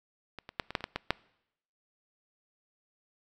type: clicks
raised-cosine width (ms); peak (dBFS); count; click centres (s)
0.3; -25 / -26 / -13 / -22 / -11 / -27 / -17 / -15 / -8; 9; 0.387 / 0.491 / 0.598 / 0.706 / 0.752 / 0.807 / 0.841 / 0.96 / 1.106
effects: noise-tail reverb RT60 0.8 s tail -24 dB re dry